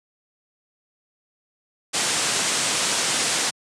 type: low-pass noise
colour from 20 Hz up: white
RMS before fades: -23 dBFS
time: 1.93-3.51 s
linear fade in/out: 20 ms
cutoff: 9200 Hz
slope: 48 dB/octave
effects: high-pass 150 Hz 12 dB/octave